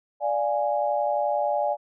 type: chord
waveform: sine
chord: D diminished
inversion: none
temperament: equal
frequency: 587.3 / 698.5 / 830.6 Hz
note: D5 / F5 / Ab5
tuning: 0 / 0 / 0 cents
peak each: -25 / -28 / -26 dBFS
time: 0.2-1.77 s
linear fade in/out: 50 ms
effects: none